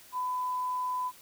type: tone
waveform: sine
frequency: 1003 Hz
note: B5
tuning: 26 cents sharp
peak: -29 dBFS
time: 0.12-1.12 s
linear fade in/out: 50 ms
effects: white hiss -54 dBFS RMS until 1.21 s